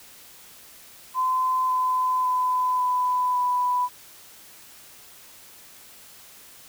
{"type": "tone with pitch steps", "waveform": "sine", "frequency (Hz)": [1024, 1015.8, 1007.6, 999.5, 991.4], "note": ["C6", "B5", "B5", "B5", "B5"], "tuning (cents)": [-38, 48, 34, 20, 6], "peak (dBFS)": -20, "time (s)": [1.14, 3.89], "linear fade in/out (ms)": 50, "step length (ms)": 550, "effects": ["white hiss -48 dBFS RMS until 6.68 s"]}